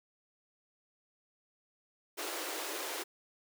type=high-pass noise; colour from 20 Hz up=pink; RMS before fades=-39 dBFS; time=2.17-3.04 s; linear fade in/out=20 ms; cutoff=300 Hz; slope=96 dB/octave; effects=none